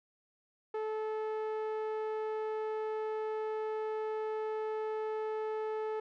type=tone with low-pass filter; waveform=sawtooth; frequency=434.3 Hz; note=A4; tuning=23 cents flat; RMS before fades=-36 dBFS; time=0.74-6 s; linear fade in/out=5 ms; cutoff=1200 Hz; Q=0.56; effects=none